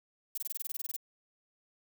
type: noise bursts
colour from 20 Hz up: violet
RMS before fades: -36 dBFS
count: 13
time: 0.35-0.965 s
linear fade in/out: 5 ms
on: 27 ms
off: 22 ms
effects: none